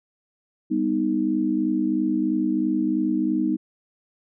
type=tone cluster; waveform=sine; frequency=199.3 / 248.6 / 311.6 Hz; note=G3 / B3 / D#4; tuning=+29 / +12 / +3 cents; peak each=-27 / -25 / -22 dBFS; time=0.7-3.57 s; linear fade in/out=20 ms; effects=none